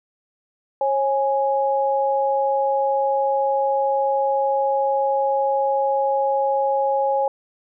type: tone pair together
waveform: sine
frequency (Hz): 544.2 / 830.6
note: C#5 / G#5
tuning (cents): -32 / 0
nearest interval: perfect fifth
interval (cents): 732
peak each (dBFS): -20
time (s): 0.81-7.28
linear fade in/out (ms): 2
effects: none